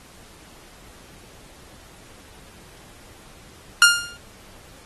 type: tone with exponential decay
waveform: sawtooth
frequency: 1408 Hz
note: F6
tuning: 14 cents sharp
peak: -3 dBFS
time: 3.82-4.17 s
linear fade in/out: 1 ms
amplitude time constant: 76 ms
effects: pink hiss -48 dBFS RMS until 4.85 s + AAC 32 kbps